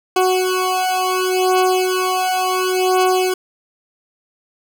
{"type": "beating tone pair", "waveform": "20% pulse", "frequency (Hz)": [370, 370.7], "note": ["F#4", "F#4"], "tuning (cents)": [0, 3], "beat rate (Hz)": 0.7, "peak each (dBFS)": -13, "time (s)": [0.16, 3.34], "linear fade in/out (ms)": 5, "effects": []}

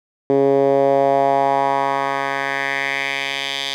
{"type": "tone with band-pass filter sweep", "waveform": "10% pulse", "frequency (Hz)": 137.8, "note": "C#3", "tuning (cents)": -10, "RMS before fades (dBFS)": -18, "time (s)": [0.3, 3.74], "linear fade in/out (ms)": 0, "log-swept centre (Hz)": [380, 3600], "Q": 2.5, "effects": []}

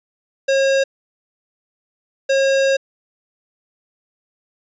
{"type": "tone bursts at uneven times", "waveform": "square", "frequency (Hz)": 542, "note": "C#5", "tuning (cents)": -39, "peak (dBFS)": -14, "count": 2, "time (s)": [[0.48, 0.84], [2.29, 2.77]], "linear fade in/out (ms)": 10, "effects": ["resampled to 16000 Hz", "9-bit"]}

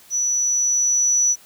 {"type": "tone with level ramp", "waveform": "sine", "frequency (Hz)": 5920, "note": "F#8", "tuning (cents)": 0, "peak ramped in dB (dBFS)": [-18, -13], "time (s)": [0.1, 1.36], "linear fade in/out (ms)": 50, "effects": ["tanh soft clip ceiling -9 dBFS", "white hiss -49 dBFS RMS until 1.45 s"]}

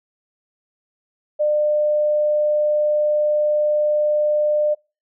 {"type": "tone", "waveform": "sine", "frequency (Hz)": 600, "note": "D5", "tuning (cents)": 37, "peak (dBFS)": -15, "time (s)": [1.39, 4.75], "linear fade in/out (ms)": 20, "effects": ["noise-tail reverb RT60 0.3 s tail -25 dB re dry"]}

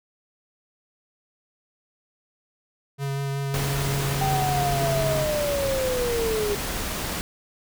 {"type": "tone with vibrato", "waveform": "square", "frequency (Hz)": 138.59, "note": "C#3", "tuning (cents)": 0, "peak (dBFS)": -26, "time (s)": [2.98, 5.27], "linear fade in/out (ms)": 50, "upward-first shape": "sine", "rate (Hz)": 5.4, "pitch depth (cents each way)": 12}
{"type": "noise", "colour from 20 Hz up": "pink", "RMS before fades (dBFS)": -29, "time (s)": [3.54, 7.21], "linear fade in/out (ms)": 0}
{"type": "linear sweep", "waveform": "sine", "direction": "down", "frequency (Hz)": [781, 404.8], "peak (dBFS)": -23, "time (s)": [4.21, 6.55], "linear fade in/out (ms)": 5}
{"effects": []}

